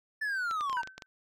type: linear sweep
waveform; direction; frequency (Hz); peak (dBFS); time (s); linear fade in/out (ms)
triangle; down; 1766 to 913; -28; 0.21-0.82; 10
type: clicks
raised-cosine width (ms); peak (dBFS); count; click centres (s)
0.2; -24; 8; 0.511 / 0.609 / 0.697 / 0.729 / 0.833 / 0.874 / 0.98 / 1.022
type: tone with exponential decay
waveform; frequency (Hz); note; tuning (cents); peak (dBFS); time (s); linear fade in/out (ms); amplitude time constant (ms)
sine; 1535; G6; -37; -30; 0.77-1.06; 0; 61
effects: none